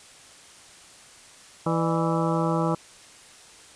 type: harmonic tone with a mistuned harmonic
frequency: 164.81 Hz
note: E3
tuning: in tune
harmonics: 1 / 2 / 3 / 4 / 5 / 6 / 7 / 8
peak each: -25 / -28 / -30 / -31 / -32 / -33 / -33 / -34 dBFS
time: 1.66-2.75 s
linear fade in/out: 5 ms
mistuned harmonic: 4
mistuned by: -150 cents
effects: white hiss -49 dBFS RMS until 3.75 s + resampled to 22050 Hz